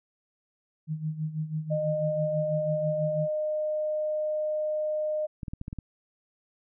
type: tone with tremolo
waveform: sine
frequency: 155.7 Hz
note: D#3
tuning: 2 cents sharp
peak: -26 dBFS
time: 0.87-3.29 s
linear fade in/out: 50 ms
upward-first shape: sine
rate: 6.1 Hz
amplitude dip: 75%
type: tone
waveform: sine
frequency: 612 Hz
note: D#5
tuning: 29 cents flat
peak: -26 dBFS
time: 1.7-5.27 s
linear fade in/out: 20 ms
type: clicks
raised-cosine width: 5 ms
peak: -23 dBFS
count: 7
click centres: 5.432 / 5.482 / 5.535 / 5.614 / 5.681 / 5.729 / 5.787 s
effects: none